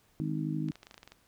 harmonic tone, 51.91 Hz, G#1, in tune, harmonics 3 / 4 / 5 / 6, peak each -33 / -39 / -37 / -36 dBFS, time 0.2-0.71 s, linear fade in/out 0 ms
clicks, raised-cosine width 0.2 ms, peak -31 dBFS, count 11, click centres 0.686 / 0.719 / 0.756 / 0.831 / 0.869 / 0.911 / 0.943 / 0.979 / 1.031 / 1.076 / 1.12 s
effects pink hiss -67 dBFS RMS until 1.27 s

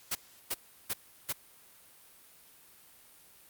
white noise bursts, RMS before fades -32 dBFS, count 4, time 0.11-1.328 s, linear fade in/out 10 ms, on 42 ms, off 350 ms, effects white hiss -58 dBFS RMS until 3.49 s + Opus 48 kbps

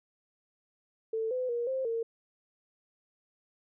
sine tone with pitch steps, 445.5 / 507 / 474.8 / 526 / 457.9 Hz, A4 / B4 / A#4 / C5 / A#4, +22 / +45 / +32 / +9 / -31 cents, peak -29 dBFS, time 1.13-2.03 s, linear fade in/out 5 ms, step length 180 ms, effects none

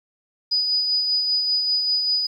sine tone with tremolo, 4960 Hz, D#8, 6 cents flat, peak -17 dBFS, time 0.51-2.27 s, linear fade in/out 10 ms, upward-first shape sine, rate 5.1 Hz, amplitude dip 35%, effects 9-bit

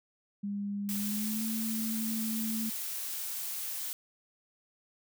sine tone with pitch glide, 202.1 to 221.7 Hz, G#3 to A3, -47 to +13 cents, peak -32 dBFS, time 0.43-2.7 s, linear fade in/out 10 ms, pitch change +160 cents, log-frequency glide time 0.96-1.44 s
blue noise, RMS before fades -37 dBFS, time 0.89-3.93 s, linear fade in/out 0 ms
effects none

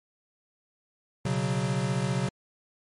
square chord, B suspended second, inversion none, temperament equal, 123.47 / 138.59 / 185 Hz, B2 / C#3 / F#3, 0 / 0 / 0 cents, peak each -31 / -30 / -31 dBFS, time 1.25-2.29 s, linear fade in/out 5 ms, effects MP3 48 kbps

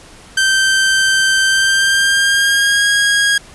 sawtooth tone with pitch glide, 1558 to 1638.3 Hz, G6 to G#6, -11 to -24 cents, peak -7 dBFS, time 0.37-3.38 s, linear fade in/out 5 ms, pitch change +87 cents, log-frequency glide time 1.44-2.87 s, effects pink hiss -40 dBFS RMS until 3.54 s + resampled to 24000 Hz

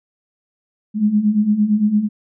sine beating tone pair, 204.4 / 213.2 Hz, G#3 / G#3, -27 / +46 cents, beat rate 8.8 Hz, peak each -19 / -14 dBFS, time 0.94-2.09 s, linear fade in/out 50 ms, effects none

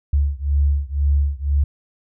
sine beating tone pair, 70.4 / 72.4 Hz, C#2 / D2, +27 / -24 cents, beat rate 2 Hz, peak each -18 / -19 dBFS, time 0.13-1.64 s, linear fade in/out 5 ms, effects none

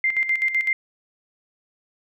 sine tone with tremolo, 2093 Hz, C7, in tune, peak -17 dBFS, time 0.04-0.73 s, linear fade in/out 2 ms, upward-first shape square, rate 7.9 Hz, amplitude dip 65%, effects none

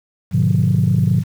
sine chord, G# diminished seventh, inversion none, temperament just, 103.83 / 124.59 / 149.51 / 179.41 Hz, G#2 / B2 / D3 / F3, 0 / +16 / +31 / +47 cents, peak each -17 dBFS, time 0.31-1.24 s, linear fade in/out 50 ms, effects tanh soft clip ceiling -5 dBFS + 7-bit

